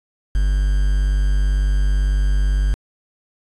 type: tone with quantisation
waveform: triangle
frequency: 49 Hz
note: G1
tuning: in tune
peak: -12 dBFS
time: 0.35-2.74 s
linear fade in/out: 0 ms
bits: 6
effects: resampled to 24000 Hz